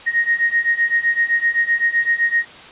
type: beating tone pair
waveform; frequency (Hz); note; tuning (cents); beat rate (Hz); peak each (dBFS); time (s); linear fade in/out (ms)
sine; 1864.7 / 1872.5; A#6 / A#6; 0 / +7; 7.8; -19 / -17; 0.06-2.45; 20
effects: white hiss -39 dBFS RMS until 2.71 s + resampled to 8000 Hz